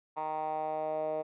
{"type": "tone with band-pass filter sweep", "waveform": "10% pulse", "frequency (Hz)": 155.56, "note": "D#3", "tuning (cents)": 0, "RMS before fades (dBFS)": -34, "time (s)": [0.16, 1.23], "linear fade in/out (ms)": 20, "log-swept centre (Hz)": [910, 570], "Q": 4.2, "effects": ["resampled to 8000 Hz"]}